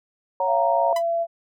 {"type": "chord", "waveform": "sine", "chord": "F# major", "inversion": "second", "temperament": "equal", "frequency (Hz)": [554.4, 740, 932.3], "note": ["C#5", "F#5", "A#5"], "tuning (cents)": [0, 0, 0], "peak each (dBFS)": [-24, -28, -22], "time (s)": [0.4, 0.93], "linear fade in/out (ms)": 2}
{"type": "tone with pitch glide", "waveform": "sine", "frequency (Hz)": [680, 674.5], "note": ["F5", "E5"], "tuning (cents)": [-46, 40], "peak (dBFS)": -20, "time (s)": [0.46, 1.27], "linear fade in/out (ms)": 50, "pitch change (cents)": -14, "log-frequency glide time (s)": [0.66, 1.07]}
{"type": "tone with exponential decay", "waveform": "sawtooth", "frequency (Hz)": 998, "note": "B5", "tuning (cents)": 18, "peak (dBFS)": -20, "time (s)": [0.96, 1.03], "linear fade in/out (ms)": 5, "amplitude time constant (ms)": 15}
{"effects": []}